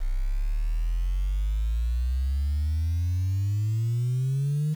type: exponential sweep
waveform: sine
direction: up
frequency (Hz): 30.7 to 155.56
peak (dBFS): -21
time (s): 0-4.75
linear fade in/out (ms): 20
effects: tanh soft clip ceiling -20 dBFS + 8-bit